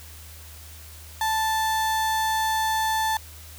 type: tone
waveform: 35% pulse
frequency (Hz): 880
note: A5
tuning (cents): 0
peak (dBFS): -20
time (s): 1.21-3.17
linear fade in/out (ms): 2
effects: added 78 Hz sine -43 dBFS peak until 3.58 s + white hiss -46 dBFS RMS until 3.58 s